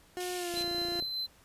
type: tone with pitch glide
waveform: 30% pulse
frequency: 360 to 347.1 Hz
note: F#4 to F4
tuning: -47 to -11 cents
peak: -32 dBFS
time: 0.17-1 s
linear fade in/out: 0 ms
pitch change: -64 cents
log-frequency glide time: 0.36-0.5 s
type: band-pass noise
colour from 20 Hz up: pink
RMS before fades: -43 dBFS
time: 0.2-0.63 s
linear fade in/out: 5 ms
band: 2300 to 13000 Hz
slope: 96 dB/octave
type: click train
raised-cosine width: 2 ms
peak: -32 dBFS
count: 15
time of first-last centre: 0.54-1.024 s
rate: 28.9 Hz
type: tone with tremolo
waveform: triangle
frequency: 4067 Hz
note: C8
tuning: 50 cents flat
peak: -30 dBFS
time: 0.55-1.27 s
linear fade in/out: 20 ms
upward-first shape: triangle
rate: 5 Hz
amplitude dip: 35%
effects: pink hiss -61 dBFS RMS until 1.44 s + resampled to 32000 Hz